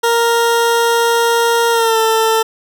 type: tone with pitch glide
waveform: 20% pulse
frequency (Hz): 466.2 to 445.7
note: A#4 to A4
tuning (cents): 0 to +22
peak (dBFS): -6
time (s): 0.03-2.43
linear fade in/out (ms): 10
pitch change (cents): -78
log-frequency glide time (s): 1.71-1.98
effects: none